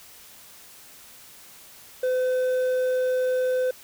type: tone with hard clipping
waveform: triangle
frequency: 509 Hz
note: C5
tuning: 48 cents flat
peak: -22 dBFS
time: 2.03-3.71 s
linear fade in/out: 5 ms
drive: 7 dB
effects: white hiss -48 dBFS RMS until 3.83 s